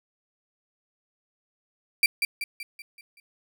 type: tone with echo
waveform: 35% pulse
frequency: 2349 Hz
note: D7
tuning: in tune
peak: -14 dBFS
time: 2.03-2.06 s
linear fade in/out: 2 ms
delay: 190 ms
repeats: 6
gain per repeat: -6 dB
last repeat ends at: 3.2 s
effects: none